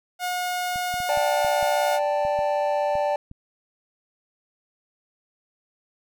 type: tone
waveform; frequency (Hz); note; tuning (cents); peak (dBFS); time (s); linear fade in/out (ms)
sawtooth; 721; F#5; -45; -21; 0.19-2; 50
type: clicks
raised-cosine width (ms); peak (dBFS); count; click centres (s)
5; -28; 10; 0.759 / 0.941 / 1.003 / 1.174 / 1.447 / 1.628 / 2.251 / 2.39 / 2.954 / 3.314
type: chord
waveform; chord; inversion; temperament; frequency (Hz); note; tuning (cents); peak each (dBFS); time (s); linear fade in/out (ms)
triangle; D suspended fourth; none; equal; 587.3 / 784 / 880; D5 / G5 / A5; 0 / 0 / 0; -21 / -25 / -26; 1.09-3.16; 2
effects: none